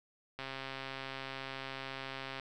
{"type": "click train", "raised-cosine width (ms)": 0.3, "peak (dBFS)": -25, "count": 270, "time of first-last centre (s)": [0.39, 2.397], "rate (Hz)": 134, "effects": []}